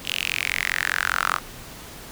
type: tone with high-pass filter sweep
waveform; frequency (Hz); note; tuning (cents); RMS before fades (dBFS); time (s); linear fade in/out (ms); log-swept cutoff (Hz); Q
sawtooth; 45; F#1; -47; -25; 0.04-1.4; 50; 3000 to 1200; 5.2
effects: pink hiss -40 dBFS RMS until 2.11 s